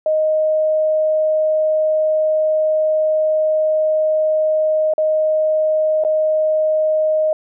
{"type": "tone with dropouts", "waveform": "sine", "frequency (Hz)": 622.3, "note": "D#5", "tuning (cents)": 0, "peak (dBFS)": -13, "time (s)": [0.06, 7.33], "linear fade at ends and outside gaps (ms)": 2, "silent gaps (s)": [[4.937, 4.98], [6.038, 6.048]], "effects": []}